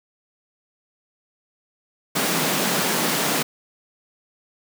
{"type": "high-pass noise", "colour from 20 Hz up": "pink", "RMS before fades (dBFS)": -22, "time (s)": [2.15, 3.43], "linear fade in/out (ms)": 10, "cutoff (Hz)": 150, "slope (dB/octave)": 48, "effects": []}